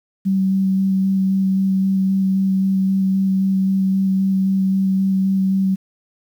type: tone with vibrato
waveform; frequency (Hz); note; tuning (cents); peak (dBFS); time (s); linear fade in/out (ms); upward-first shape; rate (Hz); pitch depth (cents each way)
sine; 191.7; G3; -38; -14; 0.25-5.76; 20; square; 3.8; 9
effects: 8-bit